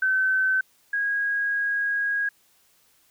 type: tone pair in turn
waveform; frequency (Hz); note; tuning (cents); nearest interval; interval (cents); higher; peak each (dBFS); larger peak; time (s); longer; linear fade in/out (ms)
sine; 1531 / 1643.2; G6 / G#6; -41 / -19; minor second; 122; second; -19 / -22; first; 0.02-0.61 / 0.93-2.29; second; 5
effects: white hiss -62 dBFS RMS until 3.1 s